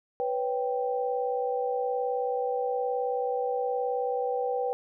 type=tone cluster; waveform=sine; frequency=494.1 / 553 / 785 Hz; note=B4 / C#5 / G5; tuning=+1 / -4 / +2 cents; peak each=-28 / -36 / -31 dBFS; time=0.2-4.73 s; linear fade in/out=0 ms; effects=none